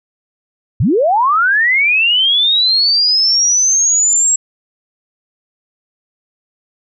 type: linear sweep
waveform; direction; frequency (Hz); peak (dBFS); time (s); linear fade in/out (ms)
sine; up; 82.5 to 7650; -9; 0.8-4.36; 5
effects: none